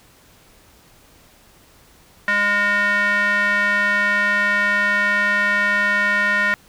square tone with band-pass filter, 204.5 Hz, G#3, 26 cents flat, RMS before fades -18 dBFS, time 2.28-6.54 s, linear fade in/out 0 ms, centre 1700 Hz, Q 7.9, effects pink hiss -51 dBFS RMS until 6.68 s

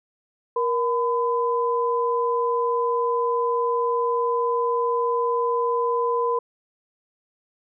sine tone pair together, 473 / 1008.3 Hz, A#4 / B5, +25 / +36 cents, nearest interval octave + minor second, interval 1311 cents, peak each -22 / -23 dBFS, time 0.56-6.39 s, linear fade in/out 5 ms, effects none

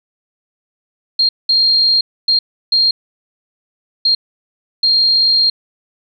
sine tone bursts at uneven times, 4214 Hz, C8, 12 cents sharp, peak -9 dBFS, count 6, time 1.19-1.29 / 1.49-2.01 / 2.28-2.39 / 2.72-2.91 / 4.05-4.15 / 4.83-5.5 s, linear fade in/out 5 ms, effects none

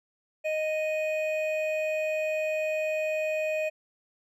triangle tone pair together, 621.2 / 2489 Hz, D#5 / D#7, -3 / 0 cents, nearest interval 2 octaves, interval 2403 cents, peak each -25 / -32 dBFS, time 0.44-3.7 s, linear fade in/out 20 ms, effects none

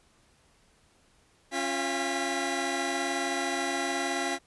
sawtooth tone cluster, 274.6 / 351.5 / 684 / 810 / 1961 Hz, C#4 / F4 / F5 / G#5 / B6, -16 / +11 / -36 / -43 / -13 cents, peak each -31 dBFS, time 1.51-4.39 s, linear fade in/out 50 ms, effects pink hiss -64 dBFS RMS until 4.46 s + resampled to 24000 Hz

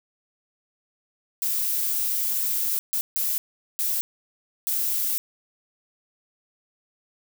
violet noise bursts at uneven times, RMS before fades -25 dBFS, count 5, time 1.42-2.79 / 2.93-3.01 / 3.16-3.38 / 3.79-4.01 / 4.67-5.18 s, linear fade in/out 0 ms, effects none

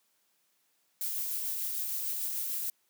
violet noise with tremolo, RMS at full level -33 dBFS, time 1.01-2.7 s, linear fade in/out 2 ms, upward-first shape sine, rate 6.7 Hz, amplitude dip 25%, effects white hiss -73 dBFS RMS until 2.89 s + high-pass 150 Hz 12 dB/octave

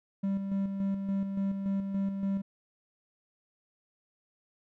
triangle tone with tremolo, 196 Hz, G3, in tune, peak -25 dBFS, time 0.23-2.42 s, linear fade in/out 10 ms, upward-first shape square, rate 3.5 Hz, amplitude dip 45%, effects none

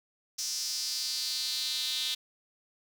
square tone with high-pass filter sweep, 138.59 Hz, C#3, in tune, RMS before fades -33 dBFS, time 0.38-2.15 s, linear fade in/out 10 ms, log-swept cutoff 5600 to 3600 Hz, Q 4.6, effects none

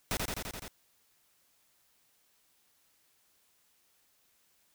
pink noise with echo, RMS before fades -32 dBFS, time 0.11-0.17 s, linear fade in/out 0 ms, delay 85 ms, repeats 6, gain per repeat -2 dB, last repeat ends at 0.68 s, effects white hiss -70 dBFS RMS until 4.74 s

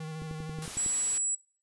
square tone with vibrato, 157.3 Hz, D#3, 19 cents sharp, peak -37 dBFS, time 0-0.66 s, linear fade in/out 5 ms, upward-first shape square, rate 13 Hz, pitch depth 20 cents each way
click train, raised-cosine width 3 ms, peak -28 dBFS, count 8, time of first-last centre 0.22-0.862 s, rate 10.9 Hz
white noise, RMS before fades -40 dBFS, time 0.62-1.18 s, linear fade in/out 2 ms
sine tone, 7800 Hz, B8, 23 cents flat, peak -28 dBFS, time 0.77-1.35 s, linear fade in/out 5 ms
effects noise-tail reverb RT60 0.4 s tail -18 dB re dry + resampled to 24000 Hz

